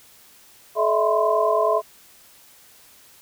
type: tone cluster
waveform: sine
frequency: 430.2 / 609 / 659 / 1013 / 1054 Hz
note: A4 / D#5 / E5 / B5 / C6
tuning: -39 / -37 / -1 / +44 / +12 cents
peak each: -23 / -26 / -20 / -25 / -25 dBFS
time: 0.75-1.82 s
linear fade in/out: 50 ms
effects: white hiss -51 dBFS RMS until 3.21 s